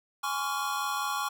square chord, Db major seventh, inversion second, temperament equal with one note detuned, 830.6 / 1046.5 / 1131.4 / 1396.9 Hz, Ab5 / C6 / Db6 / F6, 0 / 0 / +35 / 0 cents, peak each -36 / -38 / -33 / -37 dBFS, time 0.23-1.29 s, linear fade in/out 10 ms, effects none

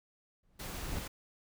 brown noise with exponential growth, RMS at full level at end -33 dBFS, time 0.43-0.99 s, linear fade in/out 5 ms, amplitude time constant 120 ms
pink noise, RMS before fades -43 dBFS, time 0.59-1.08 s, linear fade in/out 10 ms
effects none

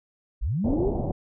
sine linear sweep, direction up, 32.7 to 427.2 Hz, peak -23 dBFS, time 0.41-0.91 s, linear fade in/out 20 ms
pink low-pass noise, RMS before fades -27 dBFS, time 0.64-1.12 s, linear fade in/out 10 ms, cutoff 780 Hz, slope 48 dB/octave
effects none

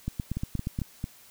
two click trains, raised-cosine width 5 ms, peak -17 / -18 dBFS, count 7 / 4, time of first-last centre 0.08-0.789 / 0.37-1.041 s, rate 8.46 / 4.47 Hz, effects white hiss -54 dBFS RMS until 1.3 s

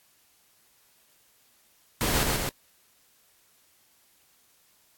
pink noise with echo, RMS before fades -26 dBFS, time 2.01-2.23 s, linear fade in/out 0 ms, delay 130 ms, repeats 2, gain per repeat -2 dB, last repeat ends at 2.49 s, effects white hiss -63 dBFS RMS until 4.97 s + AAC 64 kbps

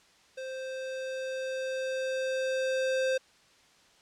square tone with level ramp, 523.3 Hz, C5, in tune, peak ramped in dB -37 to -26 dBFS, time 0.37-3.18 s, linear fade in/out 10 ms, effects white hiss -61 dBFS RMS until 4.01 s + low-pass 6000 Hz 12 dB/octave

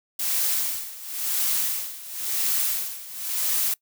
blue noise with tremolo, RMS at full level -23 dBFS, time 0.19-3.74 s, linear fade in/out 5 ms, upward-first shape sine, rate 0.96 Hz, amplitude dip 85%, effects noise-tail reverb RT60 0.1 s tail -23 dB re dry

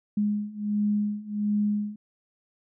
sine beating tone pair, 207.1 / 208.5 Hz, G#3 / G#3, -5 / +7 cents, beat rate 1.4 Hz, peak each -28 / -26 dBFS, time 0.17-1.96 s, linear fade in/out 5 ms, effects none

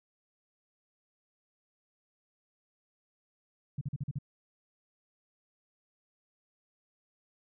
sine tone bursts, 140 Hz, C#3, 18 cents sharp, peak -31 dBFS, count 6, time 3.78-4.187 s, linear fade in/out 5 ms, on 32 ms, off 43 ms, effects none

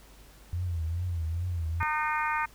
sine tone with vibrato, 85.1 Hz, F2, 44 cents flat, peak -28 dBFS, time 0.53-1.83 s, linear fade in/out 0 ms, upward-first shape triangle, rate 2.4 Hz, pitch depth 130 cents each way
harmonic tone, 305.5 Hz, D#4, 32 cents flat, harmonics 3 / 4 / 5 / 6 / 7 / 8, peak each -30 / -32 / -34 / -36 / -37 / -38 dBFS, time 1.8-2.46 s, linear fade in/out 10 ms
effects added 50 Hz sine -53 dBFS peak until 2.54 s + pink hiss -56 dBFS RMS until 2.54 s

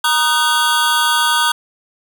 square tone cluster, 943 / 1234 / 1512 / 3352 Hz, A#5 / D#6 / F#6 / G#7, +20 / -15 / +37 / +15 cents, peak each -19 dBFS, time 0.04-1.52 s, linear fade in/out 5 ms, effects none

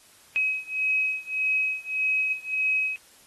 sine beating tone pair, 2543 / 2544.7 Hz, D#7 / D#7, +37 / +38 cents, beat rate 1.7 Hz, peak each -26 / -27 dBFS, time 0.36-2.96 s, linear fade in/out 0 ms, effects white hiss -55 dBFS RMS until 3.26 s + AAC 32 kbps

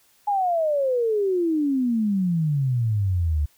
sine exponential sweep, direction down, 840 to 71.4 Hz, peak -19 dBFS, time 0.27-3.46 s, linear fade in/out 10 ms, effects white hiss -60 dBFS RMS until 3.57 s

